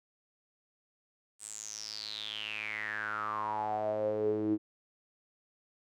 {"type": "tone with band-pass filter sweep", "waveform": "sawtooth", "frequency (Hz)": 107, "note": "A2", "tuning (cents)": -48, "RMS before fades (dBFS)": -35, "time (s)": [1.39, 4.58], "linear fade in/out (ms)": 50, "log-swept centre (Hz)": [8600, 310], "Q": 9.9, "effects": []}